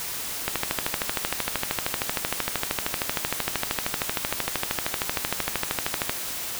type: click train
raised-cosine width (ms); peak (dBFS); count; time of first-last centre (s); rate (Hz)
0.3; -7; 74; 0.48-6.095; 13
effects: white hiss -32 dBFS RMS until 6.59 s